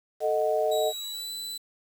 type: chord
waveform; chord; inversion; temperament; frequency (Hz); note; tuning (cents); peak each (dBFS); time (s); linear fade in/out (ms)
sine; D# diminished; second; equal; 440 / 622.3 / 740; A4 / D#5 / F#5; 0 / 0 / 0; -27 / -25 / -30; 0.2-0.93; 50
type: tone with pitch glide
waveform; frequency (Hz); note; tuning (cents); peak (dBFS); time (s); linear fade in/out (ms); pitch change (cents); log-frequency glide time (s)
sawtooth; 3857 to 3988; B7 to B7; -42 to +16; -31; 0.71-1.58; 10; +58; 0.88-1.31
effects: 8-bit